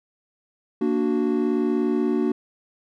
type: chord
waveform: triangle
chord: Bb augmented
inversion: none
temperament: equal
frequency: 233.1 / 293.7 / 370 Hz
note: Bb3 / D4 / F#4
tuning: 0 / 0 / 0 cents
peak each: -22 dBFS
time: 0.81-2.32 s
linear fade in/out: 5 ms
effects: none